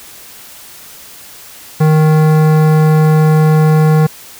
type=tone with hard clipping; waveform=sine; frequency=155.56 Hz; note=D#3; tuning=in tune; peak=-8 dBFS; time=1.8-4.07 s; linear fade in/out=10 ms; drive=16 dB; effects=white hiss -35 dBFS RMS until 4.39 s